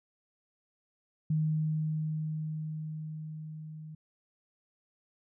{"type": "tone with level ramp", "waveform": "sine", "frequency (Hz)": 155.56, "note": "D#3", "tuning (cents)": 0, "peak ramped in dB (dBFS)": [-25, -42], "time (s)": [1.3, 3.95], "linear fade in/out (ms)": 5, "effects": []}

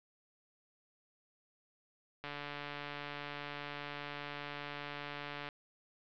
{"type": "click train", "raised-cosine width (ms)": 0.3, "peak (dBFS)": -26, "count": 472, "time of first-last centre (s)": [2.24, 5.488], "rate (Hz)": 145, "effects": ["low-pass 4000 Hz 12 dB/octave"]}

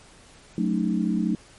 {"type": "chord", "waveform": "sine", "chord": "D# half-diminished seventh", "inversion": "first", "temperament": "equal with one note detuned", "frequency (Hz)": [185, 220, 280.6, 311.1], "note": ["F#3", "A3", "C#4", "D#4"], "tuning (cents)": [0, 0, 21, 0], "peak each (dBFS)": [-25, -25, -31, -28], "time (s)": [0.58, 1.35], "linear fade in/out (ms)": 2, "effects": ["pink hiss -51 dBFS RMS until 1.58 s", "MP3 48 kbps"]}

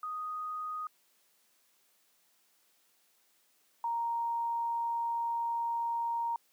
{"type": "tone pair in turn", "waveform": "sine", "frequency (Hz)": [1244.5, 932.3], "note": ["D#6", "A#5"], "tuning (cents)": [0, 0], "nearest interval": "perfect fourth", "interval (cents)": 500, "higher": "first", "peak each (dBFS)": [-35, -30], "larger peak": "second", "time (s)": [[0.03, 0.87], [3.84, 6.36]], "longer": "second", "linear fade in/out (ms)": 2, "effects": ["white hiss -70 dBFS RMS until 6.52 s", "high-pass 200 Hz 12 dB/octave"]}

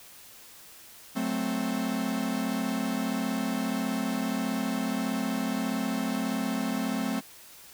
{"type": "chord", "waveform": "45% pulse", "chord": "F# diminished", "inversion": "none", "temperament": "equal", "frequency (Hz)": [185, 220, 261.6], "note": ["F#3", "A3", "C4"], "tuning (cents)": [0, 0, 0], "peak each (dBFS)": [-35, -31, -31], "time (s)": [1.15, 7.21], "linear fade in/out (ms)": 20, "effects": ["white hiss -50 dBFS RMS until 7.73 s"]}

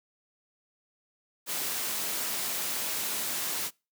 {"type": "noise", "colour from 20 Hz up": "white", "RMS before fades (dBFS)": -32, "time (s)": [1.46, 3.71], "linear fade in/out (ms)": 50, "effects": ["noise-tail reverb RT60 0.3 s tail -26 dB re dry", "high-pass 150 Hz 12 dB/octave"]}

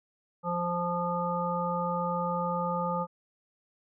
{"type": "harmonic tone", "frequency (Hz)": 174.61, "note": "F3", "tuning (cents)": 0, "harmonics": [1, 3, 5, 7], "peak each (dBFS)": [-33, -33, -33, -33], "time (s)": [0.43, 3.07], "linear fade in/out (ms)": 50, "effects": []}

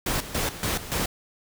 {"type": "noise with tremolo", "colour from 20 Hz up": "pink", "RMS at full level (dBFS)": -26, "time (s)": [0.06, 1.06], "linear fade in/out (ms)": 5, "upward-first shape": "square", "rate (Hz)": 3.5, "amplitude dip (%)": 75, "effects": []}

